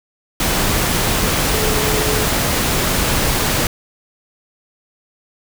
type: tone in noise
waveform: sine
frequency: 429.6 Hz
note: A4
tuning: 41 cents flat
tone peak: -22 dBFS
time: 1.54-2.25 s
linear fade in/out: 2 ms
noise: pink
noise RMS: -17 dBFS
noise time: 0.4-3.67 s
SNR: -8 dB
effects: none